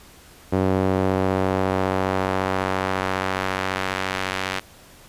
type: tone with band-pass filter sweep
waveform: sawtooth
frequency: 94.6 Hz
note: F#2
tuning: 39 cents sharp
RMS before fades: -23 dBFS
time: 0.52-4.6 s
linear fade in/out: 10 ms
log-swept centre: 410 to 2400 Hz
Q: 0.78
effects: pink hiss -48 dBFS RMS until 5.08 s + resampled to 32000 Hz